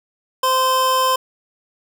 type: tone pair together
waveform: square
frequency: 518 / 1036 Hz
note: C5 / C6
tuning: -17 / -17 cents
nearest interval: octave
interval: 1200 cents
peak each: -22 / -16 dBFS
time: 0.43-1.16 s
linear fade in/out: 5 ms
effects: none